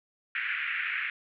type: band-pass noise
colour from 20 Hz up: white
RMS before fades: -32 dBFS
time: 0.35-1.1 s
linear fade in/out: 2 ms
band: 1500 to 2500 Hz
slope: 48 dB/octave
effects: none